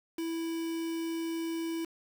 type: tone with quantisation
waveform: triangle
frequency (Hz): 329.6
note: E4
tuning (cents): 0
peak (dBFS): -30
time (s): 0.18-1.85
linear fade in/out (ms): 5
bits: 7
effects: none